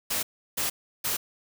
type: noise bursts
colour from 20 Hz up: white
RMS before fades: -28 dBFS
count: 3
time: 0.1-1.17 s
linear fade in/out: 10 ms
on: 130 ms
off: 340 ms
effects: none